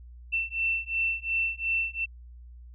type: beating tone pair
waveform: sine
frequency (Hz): 2683 / 2685.8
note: E7 / E7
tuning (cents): +30 / +32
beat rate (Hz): 2.8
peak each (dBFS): -29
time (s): 0.32-2.06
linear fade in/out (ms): 20
effects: added 60 Hz sine -44 dBFS peak until 2.74 s